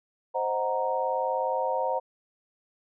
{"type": "chord", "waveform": "sine", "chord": "C half-diminished seventh", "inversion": "none", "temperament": "equal", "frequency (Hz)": [523.3, 622.3, 740, 932.3], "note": ["C5", "Eb5", "Gb5", "Bb5"], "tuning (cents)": [0, 0, 0, 0], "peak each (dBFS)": [-29, -33, -32, -29], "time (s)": [0.34, 2], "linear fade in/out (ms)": 20, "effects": []}